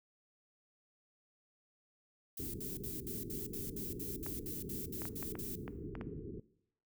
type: noise bursts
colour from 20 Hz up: violet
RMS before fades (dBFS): -44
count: 14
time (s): 2.37-5.556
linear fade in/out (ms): 5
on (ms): 170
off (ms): 62
type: low-pass noise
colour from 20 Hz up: white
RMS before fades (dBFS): -45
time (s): 2.39-6.4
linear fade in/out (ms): 5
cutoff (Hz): 440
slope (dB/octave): 96
type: clicks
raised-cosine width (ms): 0.5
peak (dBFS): -30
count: 8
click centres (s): 4.264 / 5.019 / 5.054 / 5.227 / 5.354 / 5.679 / 5.953 / 6.012
effects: noise-tail reverb RT60 0.7 s tail -19 dB re dry